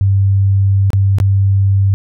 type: tone with dropouts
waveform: sine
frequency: 98 Hz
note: G2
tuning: in tune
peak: -8 dBFS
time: 0.01-1.94 s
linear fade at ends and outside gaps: 0 ms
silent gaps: 0.904-0.932 / 1.185-1.201 s
effects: none